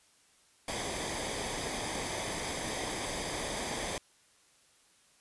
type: noise with comb filter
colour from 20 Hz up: pink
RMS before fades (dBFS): -36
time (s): 0.68-3.98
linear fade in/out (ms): 2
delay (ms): 0.72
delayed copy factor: -0.6
effects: white hiss -65 dBFS RMS until 5.2 s + resampled to 24000 Hz